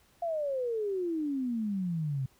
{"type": "exponential sweep", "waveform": "sine", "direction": "down", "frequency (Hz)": [698.5, 128.8], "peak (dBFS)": -29, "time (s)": [0.22, 2.26], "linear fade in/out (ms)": 5, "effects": ["pink hiss -65 dBFS RMS until 2.39 s"]}